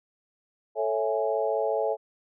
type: chord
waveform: sine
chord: A major seventh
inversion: none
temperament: equal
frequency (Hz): 440 / 554.4 / 659.3 / 830.6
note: A4 / C#5 / E5 / G#5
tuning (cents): 0 / 0 / 0 / 0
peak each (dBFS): -28 / -29 / -29 / -32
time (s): 0.75-1.97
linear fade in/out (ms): 50
effects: none